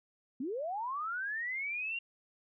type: linear sweep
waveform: sine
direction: up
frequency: 233.1 to 2794 Hz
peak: -34 dBFS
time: 0.4-1.99 s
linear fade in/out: 5 ms
effects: none